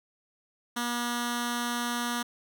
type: tone with notch filter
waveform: 10% pulse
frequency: 240 Hz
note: B3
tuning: 49 cents flat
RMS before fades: -31 dBFS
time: 0.76-2.23 s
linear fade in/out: 10 ms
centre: 550 Hz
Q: 0.75
effects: none